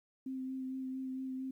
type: tone with vibrato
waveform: sine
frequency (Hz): 261.6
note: C4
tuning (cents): 0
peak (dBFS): -37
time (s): 0.26-1.51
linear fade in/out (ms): 5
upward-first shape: sine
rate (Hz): 4.4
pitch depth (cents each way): 14
effects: 12-bit